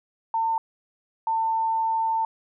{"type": "tone pair in turn", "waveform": "sine", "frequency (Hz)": [902, 896.8], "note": ["A5", "A5"], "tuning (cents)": [43, 33], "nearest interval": "unison", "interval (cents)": 10, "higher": "first", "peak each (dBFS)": -21, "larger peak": "neither", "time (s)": [[0.34, 0.58], [1.27, 2.25]], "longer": "second", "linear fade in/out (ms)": 2, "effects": []}